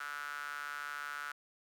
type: tone with high-pass filter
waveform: sawtooth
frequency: 145.6 Hz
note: D3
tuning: 15 cents flat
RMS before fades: -42 dBFS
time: 0-1.32 s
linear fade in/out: 5 ms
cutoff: 1400 Hz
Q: 8.1
effects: none